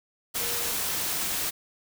sine tone in noise, 475.7 Hz, A#4, 35 cents sharp, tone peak -40 dBFS, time 0.39-0.72 s, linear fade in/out 20 ms, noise white, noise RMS -29 dBFS, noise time 0.34-1.51 s, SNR -14 dB, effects none

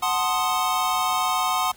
square chord, F# diminished seventh, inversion none, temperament equal, 740 / 880 / 1046.5 / 1244.5 Hz, F#5 / A5 / C6 / Eb6, 0 / 0 / 0 / 0 cents, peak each -27 / -30 / -26 / -27 dBFS, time 0.02-1.72 s, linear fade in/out 10 ms, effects pink hiss -50 dBFS RMS until 1.76 s

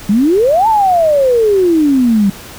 sine exponential two-way sweep, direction up then down, 191.6 to 913 to 191.6 Hz, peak -7 dBFS, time 0.09-2.3 s, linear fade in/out 5 ms, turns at 0.68 s, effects pink hiss -32 dBFS RMS until 2.58 s

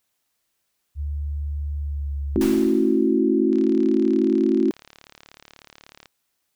sine tone with pitch glide, 72.8 to 70.73 Hz, D2 to C#2, -15 to +35 cents, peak -24 dBFS, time 0.95-2.42 s, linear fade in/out 50 ms, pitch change -50 cents, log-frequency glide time 1.79-2.13 s
sine chord, F# minor seventh, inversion first, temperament equal with one note detuned, 220 / 271 / 329.6 / 370 Hz, A3 / C#4 / E4 / F#4, 0 / -39 / 0 / 0 cents, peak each -23 / -21 / -21 / -22 dBFS, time 2.36-4.71 s, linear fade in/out 0 ms
pink noise with exponential decay, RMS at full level -29 dBFS, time 2.41-3.2 s, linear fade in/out 2 ms, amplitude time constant 170 ms
click train, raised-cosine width 0.2 ms, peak -26 dBFS, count 93, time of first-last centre 3.53-6.057 s, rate 36.4 Hz
effects white hiss -74 dBFS RMS until 6.55 s

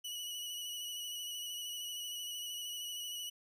sawtooth tone with vibrato, 2937 Hz, F#7, 13 cents flat, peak -37 dBFS, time 0.04-3.3 s, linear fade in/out 10 ms, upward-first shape square, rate 13 Hz, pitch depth 20 cents each way, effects none

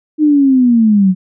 sine linear sweep, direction down, 309.8 to 180.6 Hz, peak -6 dBFS, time 0.18-1.15 s, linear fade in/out 50 ms, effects none

